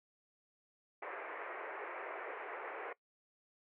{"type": "band-pass noise", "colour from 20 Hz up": "pink", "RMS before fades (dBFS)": -45, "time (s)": [1.02, 2.93], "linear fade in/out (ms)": 5, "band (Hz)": [380, 2300], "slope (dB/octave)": 48, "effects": ["noise-tail reverb RT60 0.1 s tail -21 dB re dry"]}